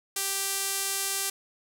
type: tone with band-pass filter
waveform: sawtooth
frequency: 392 Hz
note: G4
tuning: in tune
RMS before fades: -30 dBFS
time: 0.16-1.3 s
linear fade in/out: 5 ms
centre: 10000 Hz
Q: 1
effects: none